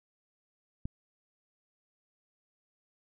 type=click; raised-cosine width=5 ms; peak=-23 dBFS; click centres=0.855 s; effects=none